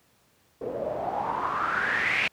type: noise with low-pass filter sweep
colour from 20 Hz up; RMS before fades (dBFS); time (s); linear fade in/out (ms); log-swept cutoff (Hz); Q
white; -28; 0.61-2.28; 5; 460 to 2500; 6.5
effects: pink hiss -64 dBFS RMS until 2.32 s + high-pass 80 Hz 12 dB/octave